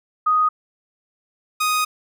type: tone pair in turn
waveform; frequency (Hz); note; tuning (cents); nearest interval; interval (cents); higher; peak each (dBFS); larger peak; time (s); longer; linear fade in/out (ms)
sine / sawtooth; 1246 / 1246; D#6 / D#6; +2 / +2; unison; 0; neither; -14; neither; 0.26-0.49 / 1.6-1.85; second; 10
effects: none